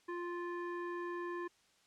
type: tone with low-pass filter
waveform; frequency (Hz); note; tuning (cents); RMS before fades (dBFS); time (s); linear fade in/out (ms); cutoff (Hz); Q
square; 349.2; F4; 0; -41; 0.08-1.48; 10; 1500; 3.1
effects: white hiss -70 dBFS RMS until 1.86 s + low-pass 7000 Hz 12 dB/octave